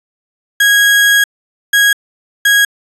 35% pulse tone bursts at uneven times, 1648 Hz, G#6, 14 cents flat, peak -5 dBFS, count 3, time 0.6-1.24 / 1.73-1.93 / 2.45-2.65 s, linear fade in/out 5 ms, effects resampled to 32000 Hz

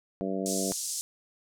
harmonic tone, 96 Hz, G2, 36 cents flat, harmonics 2 / 3 / 4 / 5 / 6 / 7, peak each -33 / -35 / -36 / -37 / -38 / -38 dBFS, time 0.21-0.72 s, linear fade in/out 0 ms
pink band-pass noise, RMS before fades -34 dBFS, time 0.46-1.01 s, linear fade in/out 0 ms, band 5700 to 9700 Hz, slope 24 dB/octave
effects none

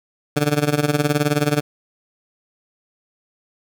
15% pulse tone with tremolo, 147.3 Hz, D3, 6 cents sharp, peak -7 dBFS, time 0.36-1.61 s, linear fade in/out 10 ms, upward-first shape sine, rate 19 Hz, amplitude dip 85%, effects none

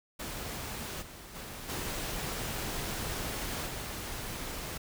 pink noise with level steps, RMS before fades -39 / -48 / -43 / -36 / -39 dBFS, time 0.19-4.78 s, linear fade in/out 10 ms, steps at 1.01 / 1.34 / 1.68 / 3.65 s, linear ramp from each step 20 ms, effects none

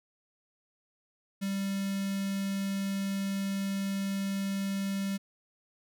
square tone with notch filter, 196 Hz, G3, in tune, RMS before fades -32 dBFS, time 1.41-5.18 s, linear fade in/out 20 ms, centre 800 Hz, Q 0.62, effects none

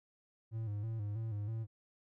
triangle tone with vibrato, 107.7 Hz, A2, 37 cents flat, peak -34 dBFS, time 0.51-1.67 s, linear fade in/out 50 ms, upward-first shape square, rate 3.1 Hz, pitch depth 74 cents each way, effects none

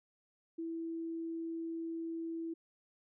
sine tone, 329.6 Hz, E4, in tune, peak -37 dBFS, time 0.58-2.54 s, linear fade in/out 10 ms, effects none

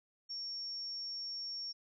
sine tone, 5500 Hz, F8, 27 cents flat, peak -39 dBFS, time 0.29-1.73 s, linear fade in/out 20 ms, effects none

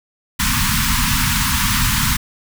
pink band-stop noise, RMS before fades -17 dBFS, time 0.39-2.17 s, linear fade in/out 10 ms, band 260 to 910 Hz, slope 96 dB/octave, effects none

